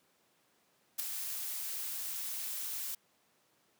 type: noise with ADSR envelope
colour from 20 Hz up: blue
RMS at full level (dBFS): -32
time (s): 0.98-2.95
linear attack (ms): 17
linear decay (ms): 8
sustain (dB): -7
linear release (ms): 6
effects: pink hiss -71 dBFS RMS until 3.79 s + high-pass 200 Hz 12 dB/octave